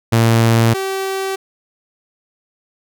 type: tone pair in turn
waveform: sawtooth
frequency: 114.6 / 385.5 Hz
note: A#2 / G4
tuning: -29 / -29 cents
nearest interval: octave + major sixth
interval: 2100 cents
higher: second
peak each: -6 / -15 dBFS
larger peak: first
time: 0.12-0.74 / 0.74-1.36 s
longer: neither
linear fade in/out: 10 ms
effects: none